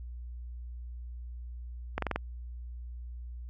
slowing click train, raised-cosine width 0.5 ms, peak -15 dBFS, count 5, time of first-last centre 1.98-2.16 s, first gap 43 ms, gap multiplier 1.03, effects added 60 Hz sine -39 dBFS peak until 3.49 s

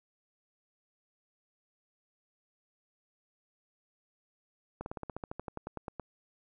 slowing click train, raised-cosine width 1 ms, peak -24 dBFS, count 16, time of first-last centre 4.81-5.997 s, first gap 51 ms, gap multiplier 1.06, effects none

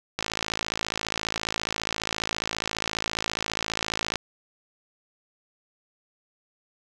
click train, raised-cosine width 0.2 ms, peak -9 dBFS, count 218, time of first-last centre 0.19-4.157 s, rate 54.7 Hz, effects none

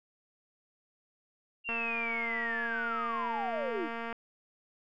sine linear sweep, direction down, 2794 to 272 Hz, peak -32 dBFS, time 1.64-3.89 s, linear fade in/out 50 ms
click train, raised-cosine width 0.5 ms, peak -24 dBFS, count 564, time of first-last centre 1.69-4.127 s, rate 231 Hz
effects none

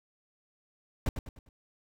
brown noise with echo, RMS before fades -26 dBFS, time 1.06-1.09 s, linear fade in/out 2 ms, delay 100 ms, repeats 4, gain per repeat -8 dB, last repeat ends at 1.49 s, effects none

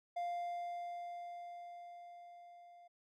triangle tone with level ramp, 698.5 Hz, F5, in tune, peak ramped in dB -34 to -55 dBFS, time 0.16-2.88 s, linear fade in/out 10 ms, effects none

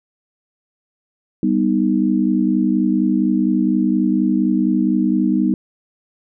sine chord, G augmented, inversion none, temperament equal, 196 / 246.9 / 311.1 Hz, G3 / B3 / D#4, 0 / 0 / 0 cents, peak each -18 dBFS, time 1.43-5.54 s, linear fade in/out 2 ms, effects none

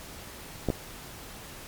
clicks, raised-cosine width 2 ms, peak -12 dBFS, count 2, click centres 0.687 / 0.702 s, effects pink hiss -44 dBFS RMS until 1.67 s + MP3 96 kbps

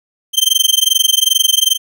sawtooth tone with amplitude modulation, 3136 Hz, G7, in tune, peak -3 dBFS, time 0.33-1.78 s, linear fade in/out 50 ms, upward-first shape sine, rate 22.5 Hz, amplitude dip 100%, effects none

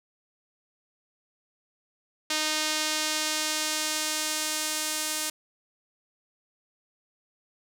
sawtooth tone with band-pass filter sweep, 308.7 Hz, D#4, 14 cents flat, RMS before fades -29 dBFS, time 2.3-5.3 s, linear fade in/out 5 ms, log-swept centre 5000 to 8700 Hz, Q 0.86, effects none

